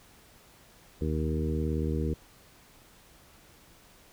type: harmonic tone with a mistuned harmonic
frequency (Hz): 77.78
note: D#2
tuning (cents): 0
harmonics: 1 / 2 / 3 / 4 / 5 / 6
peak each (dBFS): -30 / -33 / -35 / -36 / -37 / -38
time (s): 1.01-2.14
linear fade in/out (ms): 5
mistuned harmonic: 1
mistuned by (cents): -27
effects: pink hiss -57 dBFS RMS until 4.12 s